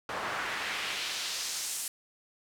pink noise with band-pass filter sweep, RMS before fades -35 dBFS, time 0.09-1.88 s, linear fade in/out 2 ms, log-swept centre 1000 to 9300 Hz, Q 1.2, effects none

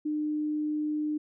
sine tone, 302.3 Hz, D#4, 50 cents flat, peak -27 dBFS, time 0.05-1.18 s, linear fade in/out 10 ms, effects none

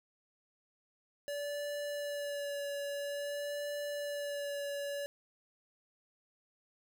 square tone with vibrato, 575 Hz, D5, 37 cents flat, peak -37 dBFS, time 1.28-5.06 s, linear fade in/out 0 ms, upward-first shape sine, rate 0.5 Hz, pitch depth 19 cents each way, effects none

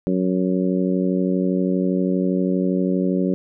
harmonic tone, 92.5 Hz, F#2, in tune, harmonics 2 / 3 / 4 / 5 / 6, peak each -20 / -23 / -25 / -29 / -29 dBFS, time 0.07-3.34 s, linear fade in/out 0 ms, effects none

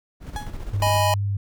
brown noise with tremolo, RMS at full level -32 dBFS, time 0.2-1.03 s, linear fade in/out 50 ms, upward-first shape square, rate 15 Hz, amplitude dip 45%
35% pulse tone with exponential decay, 838 Hz, G#5, 15 cents sharp, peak -25 dBFS, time 0.36-0.59 s, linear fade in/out 1 ms, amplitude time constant 48 ms
sine tone with vibrato, 99.6 Hz, G2, 28 cents sharp, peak -21 dBFS, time 0.73-1.37 s, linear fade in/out 5 ms, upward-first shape triangle, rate 2.4 Hz, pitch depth 19 cents each way
square chord, G# minor, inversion second, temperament equal, 622.3 / 830.6 / 987.8 Hz, D#5 / G#5 / B5, 0 / 0 / 0 cents, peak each -24 dBFS, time 0.82-1.14 s, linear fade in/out 2 ms
effects none

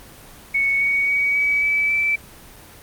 sine tone with pitch steps, 2217 / 2238 / 2258 / 2279 / 2300 / 2322 Hz, C#7 / C#7 / C#7 / C#7 / D7 / D7, 0 / +16 / +31 / +47 / -37 / -20 cents, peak -16 dBFS, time 0.54-2.16 s, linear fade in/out 10 ms, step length 270 ms, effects pink hiss -43 dBFS RMS until 2.82 s + Opus 24 kbps

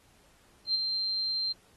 sine tone with ADSR envelope, 4151 Hz, C8, 15 cents flat, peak -22 dBFS, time 0.66-1.53 s, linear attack 85 ms, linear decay 17 ms, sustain -6 dB, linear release 13 ms, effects pink hiss -63 dBFS RMS until 1.76 s + AAC 32 kbps

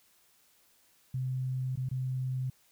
sine tone with dropouts, 129.3 Hz, C3, 20 cents flat, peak -30 dBFS, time 1.14-2.5 s, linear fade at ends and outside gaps 5 ms, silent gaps 1.757-1.773 / 1.889-1.912 s, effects white hiss -66 dBFS RMS until 2.71 s

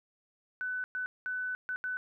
sine tone bursts at uneven times, 1500 Hz, F#6, 23 cents sharp, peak -32 dBFS, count 5, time 0.61-0.84 / 0.95-1.06 / 1.26-1.55 / 1.69-1.76 / 1.84-1.97 s, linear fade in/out 0 ms, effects none

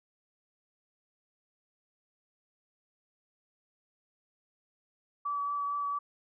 sine tone with vibrato, 1148 Hz, D6, 40 cents flat, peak -30 dBFS, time 5.25-5.99 s, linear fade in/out 10 ms, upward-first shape triangle, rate 4.4 Hz, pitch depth 15 cents each way, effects none

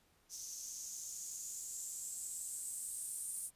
violet noise with band-pass filter sweep, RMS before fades -45 dBFS, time 0.29-3.51 s, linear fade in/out 50 ms, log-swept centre 6000 to 9100 Hz, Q 6.1, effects pink hiss -72 dBFS RMS until 3.55 s + resampled to 32000 Hz

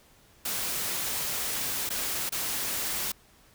white noise with dropouts, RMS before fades -31 dBFS, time 0.45-3.12 s, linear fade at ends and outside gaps 5 ms, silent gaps 1.892-1.902 / 2.294-2.321 s, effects pink hiss -59 dBFS RMS until 3.54 s

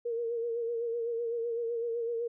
sine tone with vibrato, 466.2 Hz, A#4, in tune, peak -30 dBFS, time 0.05-2.28 s, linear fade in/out 10 ms, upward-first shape sine, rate 7.9 Hz, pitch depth 44 cents each way, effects none

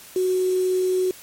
sine tone with quantisation, 370 Hz, F#4, in tune, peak -18 dBFS, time 0.16-1.11 s, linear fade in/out 2 ms, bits 6, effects white hiss -44 dBFS RMS until 1.22 s + MP3 64 kbps

